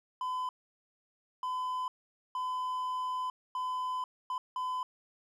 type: tone bursts at uneven times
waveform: triangle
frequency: 1012 Hz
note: B5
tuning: 42 cents sharp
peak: -30 dBFS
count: 6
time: 0.21-0.49 / 1.43-1.88 / 2.35-3.3 / 3.55-4.04 / 4.3-4.38 / 4.56-4.83 s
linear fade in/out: 2 ms
effects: none